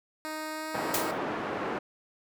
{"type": "tone with pitch glide", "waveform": "10% pulse", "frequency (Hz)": [311.1, 316], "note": ["D#4", "D#4"], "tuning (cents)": [0, 27], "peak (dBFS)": -26, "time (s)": [0.25, 1.11], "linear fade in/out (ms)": 0, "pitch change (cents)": 27, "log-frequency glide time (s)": [0.53, 0.87]}
{"type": "band-pass noise", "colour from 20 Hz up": "pink", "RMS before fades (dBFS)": -33, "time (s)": [0.74, 1.79], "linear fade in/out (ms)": 10, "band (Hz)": [280, 1400], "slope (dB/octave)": 12}
{"type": "noise with exponential decay", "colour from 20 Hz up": "white", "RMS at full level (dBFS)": -26, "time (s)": [0.94, 1.18], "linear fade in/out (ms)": 1, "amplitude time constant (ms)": 52}
{"effects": []}